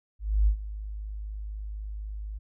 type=tone with ADSR envelope; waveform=sine; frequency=52 Hz; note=G#1; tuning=3 cents sharp; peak=-17 dBFS; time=0.19-2.39 s; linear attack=280 ms; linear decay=90 ms; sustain=-16 dB; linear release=17 ms; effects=none